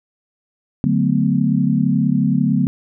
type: chord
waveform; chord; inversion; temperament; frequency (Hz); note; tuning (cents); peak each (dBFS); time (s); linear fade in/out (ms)
sine; B minor seventh; first; equal with one note detuned; 146.83 / 185 / 220 / 251.1; D3 / F#3 / A3 / B3; 0 / 0 / 0 / +29; -19; 0.84-2.67; 0
effects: none